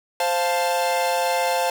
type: chord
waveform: 45% pulse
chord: F major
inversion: second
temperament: equal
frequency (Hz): 523.3 / 698.5 / 880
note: C5 / F5 / A5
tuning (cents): 0 / 0 / 0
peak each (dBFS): -24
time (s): 0.2-1.7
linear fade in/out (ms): 2
effects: none